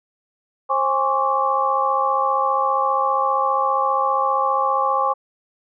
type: tone cluster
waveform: sine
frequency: 532 / 819 / 1072 / 1147 Hz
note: C5 / G#5 / C6 / D6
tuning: +29 / -24 / +42 / -41 cents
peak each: -24 / -22 / -22 / -21 dBFS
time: 0.69-5.14 s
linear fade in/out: 20 ms
effects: none